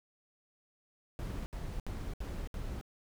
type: noise bursts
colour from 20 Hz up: brown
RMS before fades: -39 dBFS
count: 5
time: 1.19-2.812 s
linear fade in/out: 0 ms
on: 270 ms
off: 68 ms
effects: none